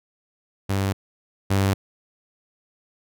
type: tone pair in turn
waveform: sawtooth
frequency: 97.7 / 97.7 Hz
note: G2 / G2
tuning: -5 / -5 cents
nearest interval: unison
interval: 0 cents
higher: neither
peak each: -17 / -14 dBFS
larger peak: second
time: 0.69-0.93 / 1.5-1.74 s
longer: neither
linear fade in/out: 10 ms
effects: none